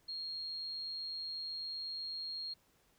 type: tone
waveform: sine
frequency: 4253 Hz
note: C8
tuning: 27 cents sharp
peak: -39 dBFS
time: 0.08-2.54 s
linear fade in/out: 10 ms
effects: pink hiss -71 dBFS RMS until 2.98 s